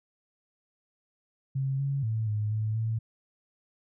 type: tone with pitch steps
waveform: sine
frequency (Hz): 134.8 / 138.6 / 110.9 / 105.9 / 108.5 / 111.9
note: C#3 / C#3 / A2 / G#2 / A2 / A2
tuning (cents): -48 / 0 / +14 / +34 / -24 / +30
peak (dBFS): -26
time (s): 1.55-2.99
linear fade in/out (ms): 10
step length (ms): 240
effects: none